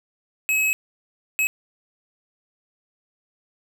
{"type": "tone bursts at uneven times", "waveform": "square", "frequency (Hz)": 2564, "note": "E7", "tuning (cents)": -49, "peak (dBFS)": -19, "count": 2, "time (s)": [[0.49, 0.73], [1.39, 1.47]], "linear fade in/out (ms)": 0, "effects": []}